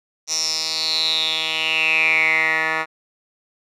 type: tone with band-pass filter sweep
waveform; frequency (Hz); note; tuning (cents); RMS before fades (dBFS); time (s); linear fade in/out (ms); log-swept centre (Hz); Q
10% pulse; 159; D#3; +38; -20; 0.27-2.86; 50; 5900 to 1600; 8.7
effects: none